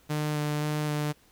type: tone with vibrato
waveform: sawtooth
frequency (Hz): 150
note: D3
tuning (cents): +37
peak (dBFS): -23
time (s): 0.09-1.13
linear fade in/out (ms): 20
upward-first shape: square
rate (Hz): 1.9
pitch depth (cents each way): 10
effects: pink hiss -61 dBFS RMS until 1.31 s